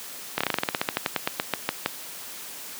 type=slowing click train; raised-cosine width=0.3 ms; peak=-6 dBFS; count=20; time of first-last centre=0.38-1.86 s; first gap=26 ms; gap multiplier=1.11; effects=white hiss -39 dBFS RMS until 2.79 s + high-pass 150 Hz 12 dB/octave